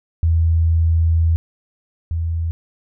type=tone pair in turn; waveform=sine; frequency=82.2 / 82.72 Hz; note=E2 / E2; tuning=-4 / +7 cents; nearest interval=unison; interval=11 cents; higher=second; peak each=-12 / -18 dBFS; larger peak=first; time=0.23-1.36 / 2.11-2.51 s; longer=first; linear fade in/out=0 ms; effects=none